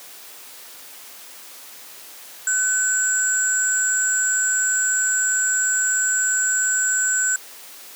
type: tone cluster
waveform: sine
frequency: 1507 / 7300 / 7750 Hz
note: F#6 / A#8 / B8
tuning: +31 / -37 / -34 cents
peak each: -22 dBFS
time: 2.47-7.36 s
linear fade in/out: 2 ms
effects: white hiss -41 dBFS RMS until 7.95 s + high-pass 300 Hz 12 dB/octave